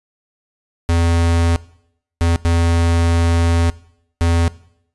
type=tone bursts at uneven times; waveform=square; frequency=84.4 Hz; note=E2; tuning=41 cents sharp; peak=-13 dBFS; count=4; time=0.89-1.56 / 2.21-2.36 / 2.45-3.7 / 4.21-4.48 s; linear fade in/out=0 ms; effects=noise-tail reverb RT60 0.7 s tail -20 dB re dry + resampled to 24000 Hz